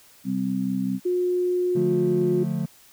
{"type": "harmonic tone", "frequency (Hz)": 64.9, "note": "C2", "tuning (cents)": -13, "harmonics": [2, 3, 4], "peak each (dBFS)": [-35, -25, -26], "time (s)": [0.24, 1], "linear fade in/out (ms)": 50}
{"type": "tone", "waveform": "sine", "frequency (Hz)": 359.4, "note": "F4", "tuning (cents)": 50, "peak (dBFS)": -20, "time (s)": [1.05, 2.44], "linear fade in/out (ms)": 10}
{"type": "chord", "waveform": "triangle", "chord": "D minor", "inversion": "none", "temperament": "equal with one note detuned", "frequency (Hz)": [146.83, 176.95, 220], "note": ["D3", "F3", "A3"], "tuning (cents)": [0, 23, 0], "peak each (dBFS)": [-26, -25, -27], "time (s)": [1.75, 2.66], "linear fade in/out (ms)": 10}
{"effects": ["white hiss -53 dBFS RMS until 2.92 s"]}